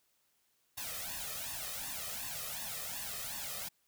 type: noise with flanger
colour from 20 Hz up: white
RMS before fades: -41 dBFS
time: 0.77-3.69 s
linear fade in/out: 10 ms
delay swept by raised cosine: 1.1 to 1.63 ms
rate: 2.7 Hz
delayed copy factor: +0.9
effects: white hiss -75 dBFS RMS until 3.87 s